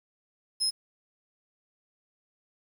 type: tone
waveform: 35% pulse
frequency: 5140 Hz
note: E8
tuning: 45 cents flat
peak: -22 dBFS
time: 0.6-0.71 s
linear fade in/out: 20 ms
effects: 9-bit